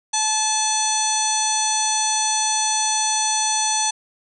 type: harmonic tone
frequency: 867 Hz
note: A5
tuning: 26 cents flat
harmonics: 1 / 2 / 3 / 4 / 5 / 7 / 8 / 9 / 10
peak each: -23 / -34 / -33 / -29 / -28 / -22 / -31 / -33 / -28 dBFS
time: 0.13-3.91 s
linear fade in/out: 10 ms
effects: none